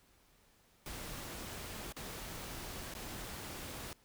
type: noise with dropouts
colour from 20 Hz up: pink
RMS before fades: -45 dBFS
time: 0.86-3.93 s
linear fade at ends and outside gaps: 1 ms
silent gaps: 1.924-1.965 / 2.939-2.95 s
effects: pink hiss -68 dBFS RMS until 4.04 s